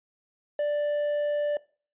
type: tone with quantisation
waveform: triangle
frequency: 588 Hz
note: D5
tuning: 2 cents sharp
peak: -22 dBFS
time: 0.59-1.57 s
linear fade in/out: 2 ms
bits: 8
effects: noise-tail reverb RT60 0.4 s tail -21 dB re dry + resampled to 8000 Hz